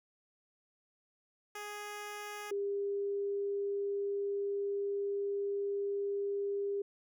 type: tone pair in turn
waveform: 10% pulse / sine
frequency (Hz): 415.3 / 401.4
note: G#4 / G4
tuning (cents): 0 / +41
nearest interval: minor second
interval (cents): 59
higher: first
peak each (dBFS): -33 / -32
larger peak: second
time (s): 1.55-2.51 / 2.51-6.82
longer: second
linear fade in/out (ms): 5
effects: none